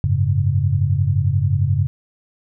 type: chord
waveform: sine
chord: F# suspended second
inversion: none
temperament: equal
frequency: 92.5 / 103.83 / 138.59 Hz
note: F#2 / G#2 / C#3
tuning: 0 / 0 / 0 cents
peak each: -19 dBFS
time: 0.04-1.87 s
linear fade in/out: 0 ms
effects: none